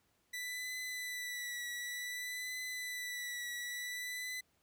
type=tone with vibrato; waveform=sawtooth; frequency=1975.5 Hz; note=B6; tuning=in tune; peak=-36 dBFS; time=0.33-4.41 s; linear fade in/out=10 ms; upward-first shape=triangle; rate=0.55 Hz; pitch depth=34 cents each way; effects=pink hiss -75 dBFS RMS until 4.62 s + high-pass 60 Hz 12 dB/octave